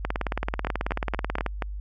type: two click trains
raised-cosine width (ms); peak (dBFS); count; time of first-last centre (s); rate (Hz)
0.5; -12 / -11; 5 / 27; 0.67-1.622 / 0.05-1.463; 4.2 / 18.4
effects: added 50 Hz sine -31 dBFS peak until 1.8 s